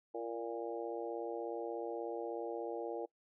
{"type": "harmonic tone with a mistuned harmonic", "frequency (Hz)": 116.54, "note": "A#2", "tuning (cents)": 0, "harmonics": [3, 4, 5, 6, 7], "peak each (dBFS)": [-43, -41, -45, -49, -47], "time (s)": [0.14, 3.06], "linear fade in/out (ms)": 10, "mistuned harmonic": 3, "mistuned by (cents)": -29, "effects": ["noise-tail reverb RT60 0.1 s tail -23 dB re dry"]}